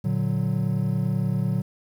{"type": "chord", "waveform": "triangle", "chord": "Bb augmented", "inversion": "none", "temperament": "equal", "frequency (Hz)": [116.54, 146.83, 185], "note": ["Bb2", "D3", "F#3"], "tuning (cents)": [0, 0, 0], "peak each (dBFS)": -24, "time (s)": [0.04, 1.62], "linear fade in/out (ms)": 10, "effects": ["9-bit"]}